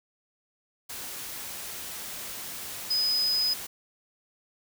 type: tone in noise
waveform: sine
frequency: 5020 Hz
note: D#8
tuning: 15 cents sharp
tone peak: -23 dBFS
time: 2.9-3.54 s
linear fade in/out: 10 ms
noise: white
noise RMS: -38 dBFS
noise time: 0.89-3.67 s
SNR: +12 dB
effects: none